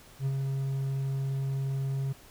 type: tone with ADSR envelope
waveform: triangle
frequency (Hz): 135.7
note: C#3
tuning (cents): -36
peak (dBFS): -23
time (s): 0.19-2.13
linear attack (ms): 71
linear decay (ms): 50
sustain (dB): -3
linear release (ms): 11
effects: pink hiss -54 dBFS RMS until 2.3 s